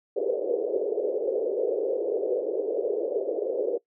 pink band-pass noise, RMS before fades -27 dBFS, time 0.16-3.78 s, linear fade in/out 10 ms, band 400 to 520 Hz, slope 48 dB/octave, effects noise-tail reverb RT60 0.1 s tail -20 dB re dry

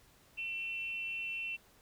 sine tone with frequency modulation, 2698 Hz, E7, 40 cents sharp, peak -36 dBFS, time 0.37-1.57 s, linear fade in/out 20 ms, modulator 315 Hz, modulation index 0.33, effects pink hiss -64 dBFS RMS until 1.81 s

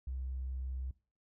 triangle tone, 64.7 Hz, C2, 19 cents flat, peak -32 dBFS, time 0.07-0.91 s, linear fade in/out 5 ms, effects noise-tail reverb RT60 0.4 s tail -24 dB re dry + tanh soft clip ceiling -34 dBFS

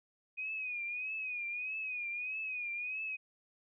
sine tone with vibrato, 2489 Hz, D#7, in tune, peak -36 dBFS, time 0.37-3.17 s, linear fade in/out 20 ms, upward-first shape triangle, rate 1.6 Hz, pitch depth 94 cents each way, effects none

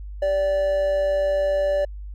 triangle tone with amplitude modulation, 581 Hz, D5, 19 cents flat, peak -15 dBFS, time 0.22-1.85 s, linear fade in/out 5 ms, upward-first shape sine, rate 193 Hz, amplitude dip 35%, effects added 50 Hz sine -32 dBFS peak until 2.14 s

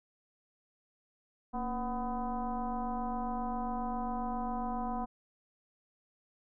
sine tone with frequency modulation, 488.3 Hz, B4, 20 cents flat, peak -32 dBFS, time 1.53-5.06 s, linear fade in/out 20 ms, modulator 256 Hz, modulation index 2.1, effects none

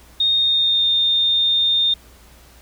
sine tone with pitch glide, 3695 to 3640 Hz, A#7 to A#7, -16 to -42 cents, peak -14 dBFS, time 0.2-1.94 s, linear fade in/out 5 ms, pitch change -26 cents, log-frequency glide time 0.34-0.87 s, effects added 60 Hz sine -47 dBFS peak until 2.61 s + pink hiss -49 dBFS RMS until 2.61 s

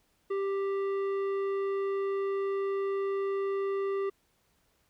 sine tone with tanh clipping, 393 Hz, G4, 4 cents sharp, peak -30 dBFS, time 0.3-4.1 s, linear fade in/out 10 ms, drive 11 dB, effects pink hiss -71 dBFS RMS until 4.89 s

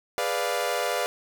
sawtooth chord, G# diminished seventh, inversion none, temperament equal, 415.3 / 493.9 / 587.3 / 698.5 Hz, G#4 / B4 / D5 / F5, 0 / 0 / 0 / 0 cents, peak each -30 / -26 / -26 / -26 dBFS, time 0.18-1.06 s, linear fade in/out 0 ms, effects none

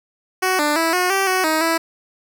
10% pulse tone with pitch steps, 372.8 / 296.8 / 328.2 / 362.3 / 388.3 / 372.6 / 315 / 328.9 Hz, F#4 / D4 / E4 / F#4 / G4 / F#4 / D#4 / E4, +13 / +18 / -8 / -36 / -16 / +12 / +21 / -4 cents, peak -8 dBFS, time 0.42-1.78 s, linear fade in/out 10 ms, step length 170 ms, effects none

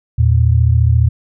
sine tone pair together, 81.57 / 116.1 Hz, E2 / A#2, -18 / -7 cents, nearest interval tritone, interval 611 cents, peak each -11 dBFS, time 0.18-1.09 s, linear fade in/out 10 ms, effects none

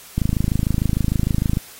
click train, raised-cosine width 5 ms, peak -6 dBFS, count 38, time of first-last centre 0.18-1.571 s, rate 26.6 Hz, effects white hiss -42 dBFS RMS until 1.79 s + AAC 48 kbps

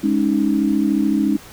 sine chord, Ab suspended fourth, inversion none, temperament equal, 207.7 / 277.2 / 311.1 Hz, Ab3 / Db4 / Eb4, 0 / 0 / 0 cents, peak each -19 dBFS, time 0.03-1.37 s, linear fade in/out 10 ms, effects pink hiss -41 dBFS RMS until 1.52 s

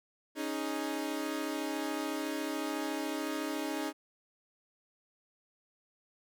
sawtooth chord, C# suspended second, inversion none, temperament equal, 277.2 / 311.1 / 415.3 Hz, C#4 / D#4 / G#4, 0 / 0 / 0 cents, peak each -34 / -32 / -38 dBFS, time 0.35-3.93 s, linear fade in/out 50 ms, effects none

